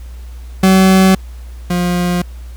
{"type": "tone pair in turn", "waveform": "40% pulse", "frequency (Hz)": [189.3, 177.05], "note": ["F#3", "F3"], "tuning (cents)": [40, 24], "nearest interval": "minor second", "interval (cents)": 116, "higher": "first", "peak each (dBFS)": [-5, -12], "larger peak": "first", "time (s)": [[0.63, 1.15], [1.7, 2.22]], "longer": "neither", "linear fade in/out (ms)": 5, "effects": ["added 60 Hz sine -27 dBFS peak until 2.56 s", "pink hiss -46 dBFS RMS until 2.56 s"]}